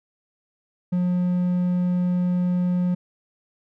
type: tone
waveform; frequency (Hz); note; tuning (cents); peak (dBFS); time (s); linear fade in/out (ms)
triangle; 179; F3; +43; -17; 0.92-2.95; 10
effects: none